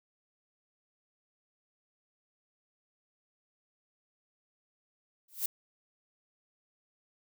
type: noise with exponential growth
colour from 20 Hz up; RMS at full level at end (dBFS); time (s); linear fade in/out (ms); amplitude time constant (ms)
violet; -27; 5.28-5.46; 5; 38
effects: none